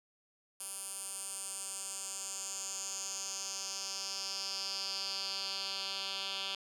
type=tone with band-pass filter sweep; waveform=10% pulse; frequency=194.4 Hz; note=G3; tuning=14 cents flat; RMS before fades=-40 dBFS; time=0.6-6.55 s; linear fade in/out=2 ms; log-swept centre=10000 to 3700 Hz; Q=3.9; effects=none